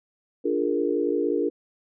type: chord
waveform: sine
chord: Bb dominant seventh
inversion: first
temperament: equal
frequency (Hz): 293.7 / 349.2 / 415.3 / 466.2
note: D4 / F4 / Ab4 / Bb4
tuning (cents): 0 / 0 / 0 / 0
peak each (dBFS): -27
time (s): 0.44-1.5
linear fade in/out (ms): 20
effects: none